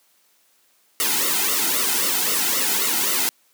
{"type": "noise with flanger", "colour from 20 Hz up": "white", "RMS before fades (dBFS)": -21, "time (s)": [1, 3.29], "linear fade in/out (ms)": 0, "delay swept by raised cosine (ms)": [1.2, 1.8], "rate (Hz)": 3.8, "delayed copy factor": -0.95, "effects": ["white hiss -61 dBFS RMS until 3.53 s", "high-pass 200 Hz 12 dB/octave"]}